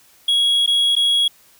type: tone with dropouts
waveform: triangle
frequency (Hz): 3322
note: G#7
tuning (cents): 0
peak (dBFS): -12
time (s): 0.28-1.28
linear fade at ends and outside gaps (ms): 5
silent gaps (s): 0.663-0.675 / 0.954-0.964
effects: white hiss -52 dBFS RMS until 1.59 s